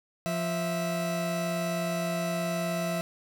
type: tone pair together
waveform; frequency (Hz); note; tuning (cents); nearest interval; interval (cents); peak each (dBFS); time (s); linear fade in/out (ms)
40% pulse; 174.2 / 657.7; F3 / E5; -4 / -4; octave + major seventh; 2300; -30 / -30; 0.26-3.01; 0
effects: none